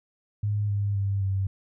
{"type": "tone with pitch steps", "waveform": "sine", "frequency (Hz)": [103.83, 101.4, 99.03, 96.71], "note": ["G#2", "G#2", "G2", "G2"], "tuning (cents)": [0, -41, 18, -23], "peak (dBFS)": -23, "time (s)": [0.43, 1.47], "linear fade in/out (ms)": 5, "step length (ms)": 260, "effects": []}